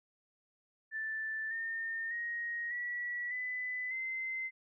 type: tone with pitch steps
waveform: sine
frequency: 1763 / 1819.9 / 1878.7 / 1939.3 / 2002 / 2067 Hz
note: A6 / A#6 / A#6 / B6 / B6 / C7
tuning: +3 / -42 / +13 / -32 / +23 / -22 cents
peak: -35 dBFS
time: 0.91-4.51 s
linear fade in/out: 50 ms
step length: 600 ms
effects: none